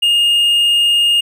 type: tone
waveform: triangle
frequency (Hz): 2838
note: F7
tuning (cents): +27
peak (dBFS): -8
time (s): 0.02-1.21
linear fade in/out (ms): 10
effects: none